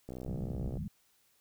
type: click train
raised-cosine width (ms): 2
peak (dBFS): -29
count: 44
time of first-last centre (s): 0.09-0.771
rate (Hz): 63.1
type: low-pass noise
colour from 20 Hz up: white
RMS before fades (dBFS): -38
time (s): 0.26-0.88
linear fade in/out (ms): 2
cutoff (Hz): 220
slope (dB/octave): 96
effects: white hiss -70 dBFS RMS until 1.4 s